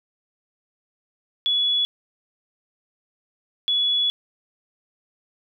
sine tone pair in turn, 3398 / 3398 Hz, G#7 / G#7, +39 / +39 cents, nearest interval unison, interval 0 cents, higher neither, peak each -18 dBFS, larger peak neither, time 1.46-1.85 / 3.68-4.1 s, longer second, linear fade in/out 0 ms, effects none

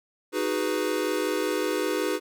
square chord, G# minor seventh, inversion second, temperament equal, 311.1 / 370 / 415.3 / 493.9 Hz, D#4 / F#4 / G#4 / B4, 0 / 0 / 0 / 0 cents, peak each -31 dBFS, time 0.32-2.2 s, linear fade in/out 50 ms, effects none

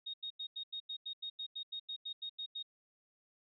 sine tone bursts, 3729 Hz, A#7, in tune, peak -39 dBFS, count 16, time 0.06-2.628 s, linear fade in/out 10 ms, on 78 ms, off 88 ms, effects none

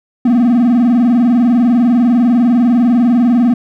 triangle tone with vibrato, 240 Hz, B3, 49 cents flat, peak -5 dBFS, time 0.25-3.54 s, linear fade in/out 5 ms, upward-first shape square, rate 20 Hz, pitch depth 99 cents each way, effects none

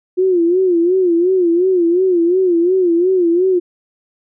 sine tone with vibrato, 356.1 Hz, F4, 34 cents sharp, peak -10 dBFS, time 0.17-3.6 s, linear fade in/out 20 ms, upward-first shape sine, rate 2.8 Hz, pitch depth 110 cents each way, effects none

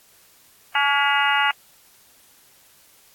harmonic tone with a mistuned harmonic, 283.7 Hz, C#4, 40 cents sharp, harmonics 3 / 4 / 5 / 6 / 7 / 8 / 9 / 10, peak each -22 / -26 / -23 / -27 / -24 / -32 / -30 / -25 dBFS, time 0.75-1.51 s, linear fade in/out 2 ms, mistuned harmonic 6, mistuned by -47 cents, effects white hiss -54 dBFS RMS until 3.14 s + AAC 64 kbps

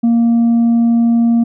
triangle tone with tanh clipping, 233.1 Hz, A#3, in tune, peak -9 dBFS, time 0.03-1.44 s, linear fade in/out 10 ms, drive 7 dB, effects none

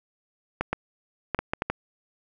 clicks, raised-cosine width 0.5 ms, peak -10 dBFS, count 7, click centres 0.61 / 0.73 / 1.347 / 1.39 / 1.535 / 1.621 / 1.7 s, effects none

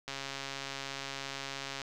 click train, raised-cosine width 0.2 ms, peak -21 dBFS, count 239, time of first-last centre 0.08-1.817 s, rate 137 Hz, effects none

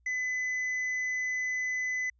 sine tone with tanh clipping, 2010 Hz, B6, 30 cents sharp, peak -30 dBFS, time 0.06-2.1 s, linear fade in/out 5 ms, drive 5 dB, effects added 60 Hz sine -64 dBFS peak until 2.19 s + resampled to 16000 Hz

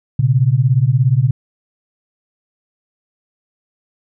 sine beating tone pair, 119.8 / 136.8 Hz, A#2 / C#3, +48 / -23 cents, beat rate 17 Hz, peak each -13 dBFS, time 0.19-1.31 s, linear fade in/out 5 ms, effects none

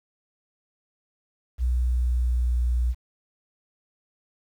sine tone with pitch glide, 61.74 to 60.61 Hz, B1 to B1, 0 to -32 cents, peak -20 dBFS, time 1.58-2.95 s, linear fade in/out 50 ms, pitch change -32 cents, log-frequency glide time 1.72-2.6 s, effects 9-bit

